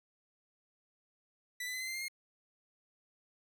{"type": "tone with pitch steps", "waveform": "sawtooth", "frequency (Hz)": [1975.5, 2002, 2029, 2056, 2083, 2111, 2139], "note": ["B6", "B6", "B6", "C7", "C7", "C7", "C7"], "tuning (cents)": [0, 23, 46, -31, -8, 15, 38], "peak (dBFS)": -34, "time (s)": [1.6, 2.083], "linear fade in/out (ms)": 5, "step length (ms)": 69, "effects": []}